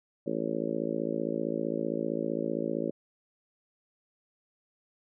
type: harmonic tone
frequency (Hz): 55.4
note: A1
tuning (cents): +13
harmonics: 3 / 4 / 5 / 6 / 7 / 8 / 9 / 10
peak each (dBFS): -40 / -36 / -36 / -35 / -38 / -37 / -39 / -37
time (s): 0.26-2.91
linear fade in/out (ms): 10
effects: none